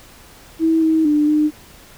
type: tone with pitch steps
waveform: sine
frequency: 323.9 / 319 / 298.1 / 302.8 Hz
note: E4 / D#4 / D4 / D#4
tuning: -30 / +43 / +26 / -47 cents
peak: -12 dBFS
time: 0.59-1.51 s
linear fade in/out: 50 ms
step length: 230 ms
effects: pink hiss -44 dBFS RMS until 1.97 s